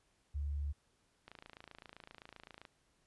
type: tone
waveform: sine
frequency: 72 Hz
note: D2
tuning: 34 cents flat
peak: -35 dBFS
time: 0.34-0.73 s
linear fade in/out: 20 ms
type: click train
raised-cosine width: 0.3 ms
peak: -35 dBFS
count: 39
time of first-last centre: 1.28-2.652 s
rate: 27.7 Hz
effects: pink hiss -75 dBFS RMS until 3.06 s + resampled to 24000 Hz